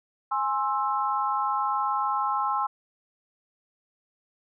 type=chord; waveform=sine; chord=Ab augmented; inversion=none; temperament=equal with one note detuned; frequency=830.6 / 1057.4 / 1318.5 Hz; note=Ab5 / C6 / E6; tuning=0 / +18 / 0 cents; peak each=-28 / -27 / -29 dBFS; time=0.31-2.67 s; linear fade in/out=10 ms; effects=none